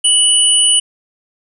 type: tone pair together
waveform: sine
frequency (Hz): 2960 / 9397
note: F#7 / D9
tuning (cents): 0 / 0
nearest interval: octave + minor sixth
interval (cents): 2000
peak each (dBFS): -11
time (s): 0.04-0.8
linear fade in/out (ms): 10
effects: none